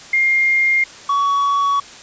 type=tone pair in turn; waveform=sine / triangle; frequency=2120 / 1125.7 Hz; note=C7 / C#6; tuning=+22 / +26 cents; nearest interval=major seventh; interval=1096 cents; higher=first; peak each=-12 dBFS; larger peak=neither; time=0.13-0.84 / 1.09-1.8 s; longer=neither; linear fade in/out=5 ms; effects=white hiss -38 dBFS RMS until 2.02 s + resampled to 16000 Hz